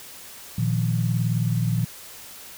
sine chord, Bb suspended fourth, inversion none, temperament equal, 116.54 / 155.56 / 174.61 Hz, Bb2 / Eb3 / F3, 0 / 0 / 0 cents, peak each -22 / -26 / -27 dBFS, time 0.58-1.85 s, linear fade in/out 5 ms, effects white hiss -42 dBFS RMS until 2.57 s

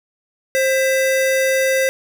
square tone pair together, 529.2 / 1998 Hz, C5 / B6, +20 / +20 cents, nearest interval octave + major seventh, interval 2300 cents, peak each -16 / -22 dBFS, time 0.55-1.89 s, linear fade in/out 0 ms, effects none

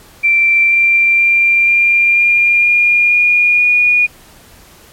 sine tone with pitch steps, 2349 / 2363 / 2376 / 2390 / 2404 / 2418 / 2432 / 2446 Hz, D7 / D7 / D7 / D7 / D7 / D7 / D#7 / D#7, 0 / +10 / +20 / +30 / +40 / +50 / -40 / -30 cents, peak -7 dBFS, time 0.23-4.07 s, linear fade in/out 20 ms, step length 480 ms, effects pink hiss -42 dBFS RMS until 4.92 s + MP3 64 kbps

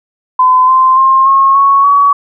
sine tone with pitch steps, 1019 / 1040.4 / 1062.3 / 1084.6 / 1107.4 / 1130.7 Hz, C6 / C6 / C6 / C#6 / C#6 / C#6, -46 / -10 / +26 / -38 / -2 / +34 cents, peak -4 dBFS, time 0.39-2.13 s, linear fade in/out 5 ms, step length 290 ms, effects none

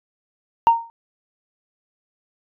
sine tone with exponential decay, 924 Hz, A#5, 16 cents flat, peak -5 dBFS, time 0.67-0.9 s, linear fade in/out 0 ms, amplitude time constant 49 ms, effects tanh soft clip ceiling -6 dBFS

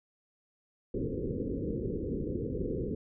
white low-pass noise, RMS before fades -34 dBFS, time 0.94-2.95 s, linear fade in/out 5 ms, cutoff 500 Hz, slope 96 dB/octave, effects none

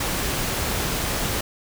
pink noise, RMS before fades -25 dBFS, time 0-1.41 s, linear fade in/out 5 ms, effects none

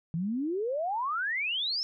sine exponential sweep, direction up, 157.3 to 5430 Hz, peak -28 dBFS, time 0.14-1.83 s, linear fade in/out 0 ms, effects none

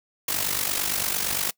white noise with amplitude modulation, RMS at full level -23 dBFS, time 0.28-1.51 s, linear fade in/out 5 ms, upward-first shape sine, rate 48.8 Hz, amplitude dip 70%, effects noise-tail reverb RT60 0.1 s tail -23 dB re dry

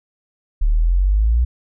sine exponential sweep, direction up, 35.77 to 61.74 Hz, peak -12 dBFS, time 0.61-1.45 s, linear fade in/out 10 ms, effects none

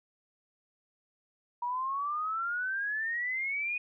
sine exponential sweep, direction up, 953 to 2489 Hz, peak -30 dBFS, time 1.62-3.78 s, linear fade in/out 5 ms, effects none

